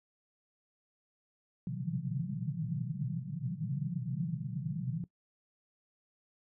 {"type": "band-pass noise", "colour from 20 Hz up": "pink", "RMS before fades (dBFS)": -36, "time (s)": [1.67, 5.04], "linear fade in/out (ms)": 2, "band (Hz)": [120, 190], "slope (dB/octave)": 96, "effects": ["noise-tail reverb RT60 0.1 s tail -19 dB re dry"]}